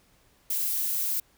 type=noise; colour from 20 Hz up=violet; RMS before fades=-28 dBFS; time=0.5-1.2 s; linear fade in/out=5 ms; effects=pink hiss -63 dBFS RMS until 1.37 s